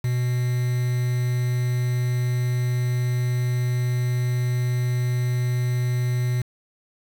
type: tone with quantisation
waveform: triangle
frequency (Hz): 123.47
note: B2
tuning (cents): 0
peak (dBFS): -18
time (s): 0.04-6.42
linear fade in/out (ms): 5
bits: 6
effects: none